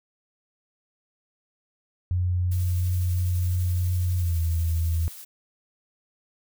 sine tone with pitch glide, 89.7 to 82.26 Hz, F2 to E2, +47 to -3 cents, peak -21 dBFS, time 2.11-5.08 s, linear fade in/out 0 ms, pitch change -150 cents, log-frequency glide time 4.17-4.38 s
blue noise with tremolo, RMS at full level -41 dBFS, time 2.51-5.25 s, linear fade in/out 10 ms, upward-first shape sine, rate 12 Hz, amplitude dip 25%
effects none

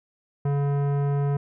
sine tone with tanh clipping, 141.9 Hz, C#3, 41 cents sharp, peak -23 dBFS, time 0.45-1.37 s, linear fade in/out 5 ms, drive 16 dB, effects none

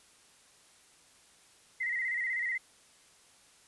sine tone with vibrato, 1980 Hz, B6, 4 cents sharp, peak -30 dBFS, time 1.8-2.58 s, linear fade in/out 10 ms, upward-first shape square, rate 16 Hz, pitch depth 64 cents each way, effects white hiss -61 dBFS RMS until 3.67 s + resampled to 24000 Hz

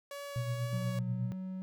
sawtooth tone with vibrato, 564 Hz, C#5, 30 cents sharp, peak -37 dBFS, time 0.11-0.99 s, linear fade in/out 2 ms, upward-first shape sine, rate 2 Hz, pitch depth 12 cents each way
sine tone with tremolo, 121.6 Hz, B2, 26 cents flat, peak -30 dBFS, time 0.36-1.32 s, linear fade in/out 0 ms, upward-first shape sine, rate 8.3 Hz, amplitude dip 55%
triangle tone with pitch glide, 183.1 to 187.06 Hz, F#3 to F#3, -18 to +19 cents, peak -35 dBFS, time 0.73-1.62 s, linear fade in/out 0 ms, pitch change +37 cents, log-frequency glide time 1.03-1.34 s
effects none

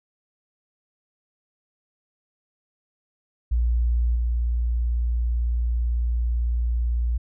sine tone with level steps, 59 Hz, A#1, 22 cents sharp, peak -18 / -20 dBFS, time 3.51-7.18 s, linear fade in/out 10 ms, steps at 4.15 s, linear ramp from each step 10 ms, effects none

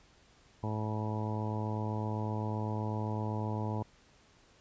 harmonic tone, 107.8 Hz, A2, 35 cents flat, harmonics 1 / 2 / 3 / 4 / 5 / 6 / 7 / 8 / 9, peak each -34 / -39 / -43 / -44 / -46 / -47 / -48 / -44 / -44 dBFS, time 0.63-3.83 s, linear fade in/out 5 ms, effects pink hiss -63 dBFS RMS until 4.6 s + resampled to 16000 Hz

